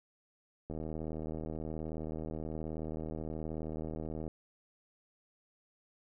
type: click train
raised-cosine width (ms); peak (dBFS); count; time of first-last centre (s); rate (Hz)
2; -27; 283; 0.7-4.279; 78.8
effects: none